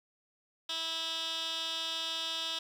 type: tone with band-pass filter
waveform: 15% pulse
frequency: 326 Hz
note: E4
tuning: 19 cents flat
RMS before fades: -36 dBFS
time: 0.69-2.59 s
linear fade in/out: 5 ms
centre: 3800 Hz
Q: 3.7
effects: 10-bit